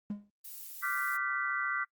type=tone with exponential decay; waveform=triangle; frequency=205.1 Hz; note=G#3; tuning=21 cents flat; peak=-28 dBFS; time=0.1-0.3 s; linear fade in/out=2 ms; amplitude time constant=42 ms
type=noise; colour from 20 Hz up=violet; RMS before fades=-45 dBFS; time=0.44-1.17 s; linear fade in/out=10 ms
type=chord; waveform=sine; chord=G dominant seventh; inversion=second; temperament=equal with one note detuned; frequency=1174.7 / 1396.9 / 1531.3 / 1975.5 Hz; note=D6 / F6 / G6 / B6; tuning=0 / 0 / -41 / 0 cents; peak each=-36 dBFS; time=0.82-1.85 s; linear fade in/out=20 ms
effects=noise-tail reverb RT60 0.1 s tail -26 dB re dry + Opus 24 kbps